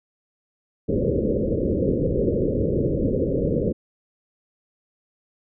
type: low-pass noise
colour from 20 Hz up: white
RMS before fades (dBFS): -22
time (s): 0.88-3.73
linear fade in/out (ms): 20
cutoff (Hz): 550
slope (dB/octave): 96
effects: none